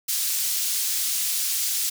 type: high-pass noise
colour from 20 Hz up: pink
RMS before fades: -25 dBFS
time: 0.08-1.9 s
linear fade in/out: 10 ms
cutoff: 5200 Hz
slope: 12 dB/octave
effects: none